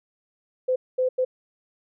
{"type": "tone bursts at uneven times", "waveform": "sine", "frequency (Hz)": 511, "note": "C5", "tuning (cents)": -41, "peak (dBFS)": -19, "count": 3, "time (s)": [[0.68, 0.76], [0.98, 1.09], [1.18, 1.25]], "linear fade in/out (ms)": 10, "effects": []}